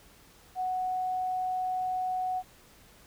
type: tone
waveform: sine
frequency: 740 Hz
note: F#5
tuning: in tune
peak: -28 dBFS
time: 0.55-2.43 s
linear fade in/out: 50 ms
effects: pink hiss -57 dBFS RMS until 3.06 s